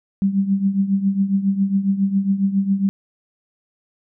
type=tone with tremolo; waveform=sine; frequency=196 Hz; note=G3; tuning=in tune; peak=-12 dBFS; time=0.22-2.89 s; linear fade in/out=0 ms; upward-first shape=triangle; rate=7.3 Hz; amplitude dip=80%; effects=none